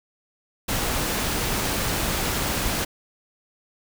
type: noise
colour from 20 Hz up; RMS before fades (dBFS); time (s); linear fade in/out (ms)
pink; -25; 0.68-2.85; 10
effects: none